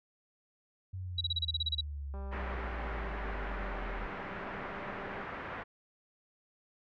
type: exponential sweep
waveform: sine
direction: down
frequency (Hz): 94.6 to 41.2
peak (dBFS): -37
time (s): 0.93-4.07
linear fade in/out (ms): 10
type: tone bursts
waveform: sine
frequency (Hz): 3891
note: B7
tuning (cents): -27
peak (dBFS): -29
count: 11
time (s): 1.18-1.809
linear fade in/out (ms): 5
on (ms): 29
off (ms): 31
type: click train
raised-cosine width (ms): 1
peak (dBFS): -36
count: 609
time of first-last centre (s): 2.14-5.226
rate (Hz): 197
type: low-pass noise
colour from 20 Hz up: white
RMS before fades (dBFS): -42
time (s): 2.31-5.64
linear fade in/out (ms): 20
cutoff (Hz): 1900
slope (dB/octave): 24
effects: none